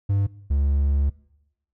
triangle tone pair in turn, 99.7 / 70.5 Hz, G2 / C#2, +30 / +30 cents, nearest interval tritone, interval 600 cents, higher first, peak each -16 dBFS, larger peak neither, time 0.09-0.27 / 0.5-1.1 s, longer second, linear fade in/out 10 ms, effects noise-tail reverb RT60 0.9 s tail -21 dB re dry

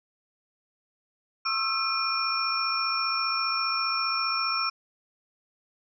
sine tone cluster, 1084 / 1283 / 1338 / 2426 / 5440 Hz, C#6 / E6 / E6 / D#7 / F8, -39 / -47 / +25 / -44 / -46 cents, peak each -34 / -36 / -29 / -32 / -29 dBFS, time 1.45-4.7 s, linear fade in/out 10 ms, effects none

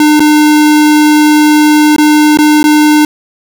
square tone with dropouts, 301.7 Hz, D4, 47 cents sharp, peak -4 dBFS, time 0-3.05 s, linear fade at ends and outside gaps 2 ms, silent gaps 0.196-0.203 / 1.963-1.982 / 2.373-2.387 / 2.63-2.64 s, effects none

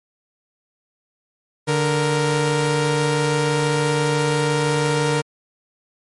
sawtooth tone pair together, 146.83 / 466.5 Hz, D3 / A#4, 0 / +1 cents, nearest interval octave + minor sixth, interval 2001 cents, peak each -16 dBFS, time 1.67-5.22 s, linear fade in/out 20 ms, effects MP3 48 kbps

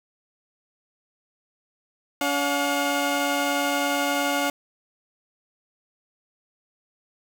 15% pulse tone pair together, 284.1 / 716 Hz, C#4 / F5, +43 / +43 cents, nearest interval octave + major third, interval 1600 cents, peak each -18 / -19 dBFS, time 2.21-4.5 s, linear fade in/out 2 ms, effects 9-bit

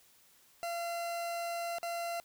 40% pulse tone with dropouts, 684 Hz, F5, 36 cents flat, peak -34 dBFS, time 0.63-2.2 s, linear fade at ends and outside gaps 0 ms, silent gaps 1.784-1.83 s, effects white hiss -64 dBFS RMS until 2.24 s

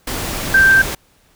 sine tone in noise, 1568 Hz, G6, in tune, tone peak -7 dBFS, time 0.54-0.82 s, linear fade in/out 5 ms, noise pink, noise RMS -23 dBFS, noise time 0.07-0.95 s, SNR +13 dB, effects pink hiss -55 dBFS RMS until 1.35 s

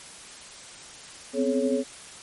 sine tone cluster, 252.1 / 264.4 / 427.9 / 553 Hz, B3 / C4 / A4 / C#5, +36 / +18 / -48 / -4 cents, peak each -26 / -29 / -27 / -27 dBFS, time 1.33-1.84 s, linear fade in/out 50 ms, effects white hiss -44 dBFS RMS until 2.22 s + MP3 48 kbps

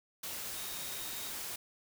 sine tone in noise, 3742 Hz, A#7, 6 cents sharp, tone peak -49 dBFS, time 0.56-1.3 s, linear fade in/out 5 ms, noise white, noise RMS -41 dBFS, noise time 0.23-1.56 s, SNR -11 dB, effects none

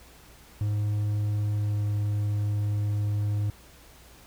triangle tone with pitch glide, 104.4 to 103.74 Hz, G#2 to G#2, +10 to -1 cents, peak -22 dBFS, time 0.61-3.5 s, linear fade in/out 0 ms, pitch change -11 cents, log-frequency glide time 1.54-1.82 s, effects added 60 Hz sine -55 dBFS peak until 4.26 s + pink hiss -53 dBFS RMS until 4.26 s

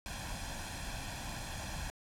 pink noise with comb filter, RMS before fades -41 dBFS, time 0.06-1.9 s, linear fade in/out 0 ms, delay 1.2 ms, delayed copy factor +0.7, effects low-pass 10000 Hz 12 dB/octave

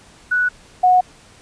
sine tone pair in turn, 1476 / 731.6 Hz, F#6 / F#5, -5 / -20 cents, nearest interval octave, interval 1215 cents, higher first, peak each -14 / -9 dBFS, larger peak second, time 0.31-0.49 / 0.83-1.01 s, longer neither, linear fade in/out 10 ms, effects pink hiss -47 dBFS RMS until 1.41 s + resampled to 22050 Hz

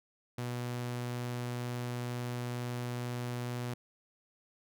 sawtooth tone, 122.1 Hz, B2, 19 cents flat, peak -31 dBFS, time 0.38-3.74 s, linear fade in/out 5 ms, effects none

